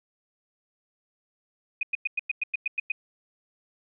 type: tone bursts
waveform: sine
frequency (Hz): 2489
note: D#7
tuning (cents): 0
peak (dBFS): -23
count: 10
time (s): 1.81-2.92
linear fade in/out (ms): 5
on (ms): 21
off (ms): 100
effects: none